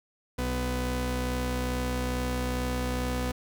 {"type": "tone pair together", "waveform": "sawtooth", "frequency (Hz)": [62.33, 249.3], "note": ["B1", "B3"], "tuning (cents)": [17, 16], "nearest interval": "2 octaves", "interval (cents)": 2399, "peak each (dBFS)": -26, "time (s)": [0.38, 3.32], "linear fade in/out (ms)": 10, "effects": []}